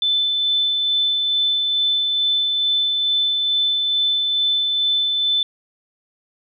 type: tone with tremolo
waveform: sine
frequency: 3520 Hz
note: A7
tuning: in tune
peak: -15 dBFS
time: 0.02-5.43 s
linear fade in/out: 2 ms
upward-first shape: sine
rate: 2.3 Hz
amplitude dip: 25%
effects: none